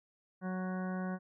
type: harmonic tone with a mistuned harmonic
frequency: 185 Hz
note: F#3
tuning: in tune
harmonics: 1 / 2 / 3 / 4 / 5 / 6 / 8 / 9 / 10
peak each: -35 / -47 / -46 / -47 / -55 / -49 / -48 / -56 / -57 dBFS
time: 0.41-1.19 s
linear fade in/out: 50 ms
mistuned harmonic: 10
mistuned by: +18 cents
effects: none